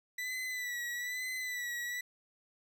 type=tone with vibrato; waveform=40% pulse; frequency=1975.5 Hz; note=B6; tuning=in tune; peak=-35 dBFS; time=0.18-2.01 s; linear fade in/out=5 ms; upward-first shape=sine; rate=1.1 Hz; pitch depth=49 cents each way; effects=none